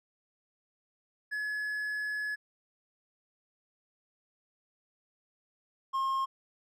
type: tone pair in turn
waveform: triangle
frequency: 1700 / 1070.9 Hz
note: G#6 / C6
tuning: +40 / +40 cents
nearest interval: minor sixth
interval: 800 cents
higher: first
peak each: -30 / -26 dBFS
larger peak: second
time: 1.31-2.36 / 5.93-6.26 s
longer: first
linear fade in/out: 20 ms
effects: none